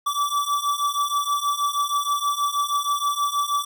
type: beating tone pair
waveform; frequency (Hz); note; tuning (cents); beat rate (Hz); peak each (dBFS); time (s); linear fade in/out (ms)
square; 1153 / 1159.3; D6 / D6; -32 / -23; 6.3; -26 / -24; 0.06-3.65; 10
effects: none